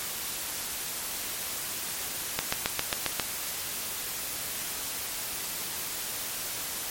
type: click train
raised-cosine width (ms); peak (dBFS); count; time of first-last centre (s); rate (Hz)
0.2; -7; 7; 2.39-3.198; 7.43
effects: white hiss -34 dBFS RMS until 6.9 s + MP3 64 kbps